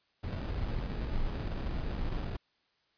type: noise with sample-and-hold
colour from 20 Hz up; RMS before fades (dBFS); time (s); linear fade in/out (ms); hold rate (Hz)
brown; -34; 0.23-2.37; 10; 2100
effects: white hiss -73 dBFS RMS until 2.97 s + resampled to 11025 Hz